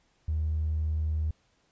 triangle tone with tanh clipping, 77.78 Hz, D#2, in tune, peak -25 dBFS, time 0.28-1.31 s, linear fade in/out 5 ms, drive 1 dB, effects pink hiss -69 dBFS RMS until 1.71 s + resampled to 16000 Hz

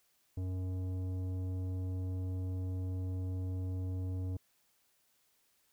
triangle tone with tanh clipping, 92.5 Hz, F#2, in tune, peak -36 dBFS, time 0.37-4.37 s, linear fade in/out 5 ms, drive 16 dB, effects white hiss -73 dBFS RMS until 5.72 s

